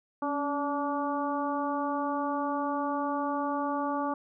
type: harmonic tone with a mistuned harmonic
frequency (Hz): 288.3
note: D4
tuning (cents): -32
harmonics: 1 / 2 / 3 / 4 / 5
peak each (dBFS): -32 / -35 / -33 / -34 / -44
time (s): 0.22-4.14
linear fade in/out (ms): 5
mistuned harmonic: 1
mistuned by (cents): -42
effects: none